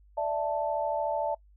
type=chord; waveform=sine; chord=D suspended second; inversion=none; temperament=just; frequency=587.3 / 660.7 / 881 Hz; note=D5 / E5 / A5; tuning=0 / +4 / +2 cents; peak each=-31 dBFS; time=0.17-1.35 s; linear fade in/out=10 ms; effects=noise-tail reverb RT60 0.1 s tail -24 dB re dry + added 50 Hz sine -55 dBFS peak until 1.56 s